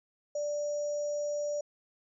sine tone with sample-and-hold, 587.3 Hz, D5, in tune, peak -30 dBFS, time 0.35-1.61 s, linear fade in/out 5 ms, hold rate 6300 Hz, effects resampled to 24000 Hz

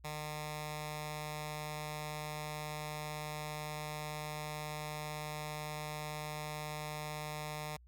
10% pulse tone with notch filter, 151.5 Hz, D#3, 46 cents flat, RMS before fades -42 dBFS, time 0.04-7.77 s, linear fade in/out 10 ms, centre 340 Hz, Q 0.67, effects added 60 Hz sine -57 dBFS peak until 7.87 s

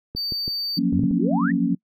clicks, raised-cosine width 3 ms, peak -19 dBFS, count 7, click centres 0.15 / 0.322 / 0.479 / 0.927 / 0.994 / 1.036 / 1.112 s
triangle tone, 4600 Hz, D8, 37 cents flat, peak -23 dBFS, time 0.16-0.79 s, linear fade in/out 10 ms
sine chord, Gb major seventh, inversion third, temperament equal, 174.61 / 185 / 233.1 / 277.2 Hz, F3 / Gb3 / Bb3 / Db4, 0 / 0 / 0 / 0 cents, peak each -25 / -25 / -23 / -22 dBFS, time 0.77-1.75 s, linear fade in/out 10 ms
sine exponential sweep, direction up, 67.4 to 2000 Hz, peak -25 dBFS, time 0.92-1.52 s, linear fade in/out 20 ms
effects noise-tail reverb RT60 0.1 s tail -26 dB re dry

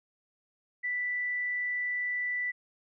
sine tone, 1975.5 Hz, B6, in tune, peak -29 dBFS, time 0.83-2.52 s, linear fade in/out 20 ms, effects none

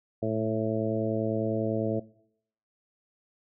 harmonic tone with a mistuned harmonic, 110 Hz, A2, in tune, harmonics 1 / 2 / 3 / 4 / 5 / 6, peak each -33 / -33 / -33 / -33 / -33 / -33 dBFS, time 0.22-2 s, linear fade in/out 10 ms, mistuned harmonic 1, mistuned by +30 cents, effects noise-tail reverb RT60 0.7 s tail -21 dB re dry

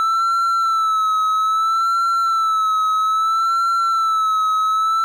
triangle tone with vibrato, 1318.5 Hz, E6, in tune, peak -13 dBFS, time 0-5.04 s, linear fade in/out 0 ms, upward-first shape sine, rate 0.61 Hz, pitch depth 50 cents each way, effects none

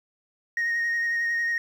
sine tone with vibrato, 1864.7 Hz, A#6, in tune, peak -21 dBFS, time 0.57-1.58 s, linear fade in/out 2 ms, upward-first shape sine, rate 11 Hz, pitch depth 15 cents each way, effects tanh soft clip ceiling -21 dBFS + 9-bit

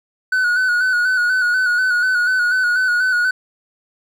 triangle tone with vibrato, 1480 Hz, F#6, in tune, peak -12 dBFS, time 0.32-3.31 s, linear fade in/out 5 ms, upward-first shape square, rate 4.1 Hz, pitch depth 37 cents each way, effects none

